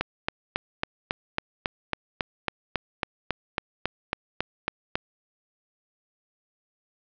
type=click train; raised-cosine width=0.3 ms; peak=-8 dBFS; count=19; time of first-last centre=0.01-4.955 s; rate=3.64 Hz; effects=low-pass 4000 Hz 12 dB/octave